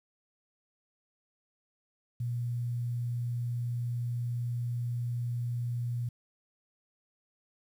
sine tone with quantisation, 120.2 Hz, B2, 46 cents flat, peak -30 dBFS, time 2.2-6.09 s, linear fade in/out 5 ms, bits 10, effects none

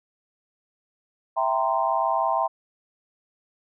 sine chord, C dominant seventh, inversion first, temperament equal with one note detuned, 659.3 / 784 / 932.3 / 1038.1 Hz, E5 / G5 / Bb5 / C6, 0 / 0 / 0 / -14 cents, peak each -26 dBFS, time 1.36-2.48 s, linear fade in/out 20 ms, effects none

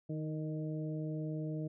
harmonic tone with a mistuned harmonic, 154.6 Hz, D#3, 11 cents flat, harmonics 1 / 2 / 3 / 4, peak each -37 / -41 / -47 / -48 dBFS, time 0.09-1.68 s, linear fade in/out 10 ms, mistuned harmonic 2, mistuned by +18 cents, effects none

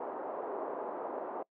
pink band-pass noise, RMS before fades -39 dBFS, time 0-1.43 s, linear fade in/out 5 ms, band 370 to 980 Hz, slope 24 dB/octave, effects noise-tail reverb RT60 0.1 s tail -24 dB re dry

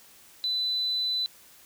sine tone, 4000 Hz, B7, 21 cents sharp, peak -25 dBFS, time 0.44-1.26 s, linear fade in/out 0 ms, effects white hiss -54 dBFS RMS until 1.65 s

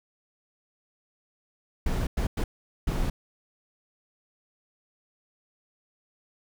brown noise bursts at uneven times, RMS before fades -26 dBFS, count 4, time 1.86-2.07 / 2.17-2.27 / 2.37-2.44 / 2.87-3.1 s, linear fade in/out 5 ms, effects none

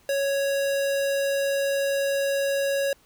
square tone, 554.4 Hz, C#5, in tune, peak -23 dBFS, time 0.09-2.93 s, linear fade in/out 2 ms, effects pink hiss -59 dBFS RMS until 3.05 s

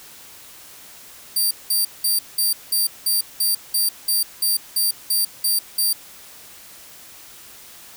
5% pulse tone bursts, 4699 Hz, D8, in tune, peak -10 dBFS, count 14, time 1.36-5.93 s, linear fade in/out 5 ms, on 150 ms, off 190 ms, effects white hiss -43 dBFS RMS until 7.96 s

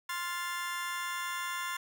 30% pulse chord, F major, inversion second, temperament just, 1047.7 / 1396.9 / 1746.1 Hz, C6 / F6 / A6, +2 / 0 / -14 cents, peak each -34 / -38 / -37 dBFS, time 0.09-1.77 s, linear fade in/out 5 ms, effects none

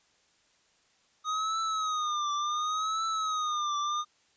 square tone with vibrato, 1244.5 Hz, D#6, in tune, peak -29 dBFS, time 1.24-4.05 s, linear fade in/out 50 ms, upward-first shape triangle, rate 0.69 Hz, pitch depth 110 cents each way, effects white hiss -67 dBFS RMS until 4.36 s + resampled to 16000 Hz

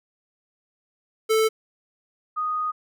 square / sine tone pair in turn, 440 / 1241.4 Hz, A4 / D#6, 0 / -4 cents, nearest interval octave + tritone, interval 1796 cents, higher second, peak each -18 / -23 dBFS, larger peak first, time 1.29-1.49 / 2.36-2.72 s, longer second, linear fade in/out 20 ms, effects none

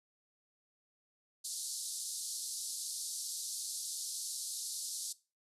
white band-pass noise, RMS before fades -41 dBFS, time 1.44-5.13 s, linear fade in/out 10 ms, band 4000 to 11000 Hz, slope 48 dB/octave, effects noise-tail reverb RT60 0.3 s tail -19 dB re dry + resampled to 32000 Hz

